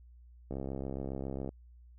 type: click train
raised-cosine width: 2 ms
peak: -25 dBFS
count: 67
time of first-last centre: 0.51-1.491 s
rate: 67.3 Hz
effects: added 60 Hz sine -53 dBFS peak until 1.98 s